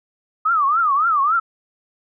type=tone with vibrato; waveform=sine; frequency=1227 Hz; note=D#6; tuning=25 cents flat; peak=-14 dBFS; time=0.45-1.4 s; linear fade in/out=10 ms; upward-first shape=triangle; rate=3.6 Hz; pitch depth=240 cents each way; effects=none